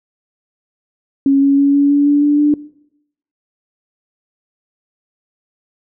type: tone with pitch steps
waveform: sine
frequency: 275.4 / 278.1 / 280.9 / 283.6 / 286.4 / 289.3 / 292.1 / 295 Hz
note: C#4 / C#4 / C#4 / C#4 / D4 / D4 / D4 / D4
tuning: -11 / +6 / +23 / +40 / -43 / -26 / -9 / +8 cents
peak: -8 dBFS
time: 1.26-2.54 s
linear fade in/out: 2 ms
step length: 160 ms
effects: noise-tail reverb RT60 0.8 s tail -21 dB re dry